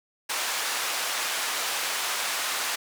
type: band-pass noise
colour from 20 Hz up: pink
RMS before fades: -29 dBFS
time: 0.29-2.76 s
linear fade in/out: 10 ms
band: 950 to 12000 Hz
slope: 12 dB/octave
effects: none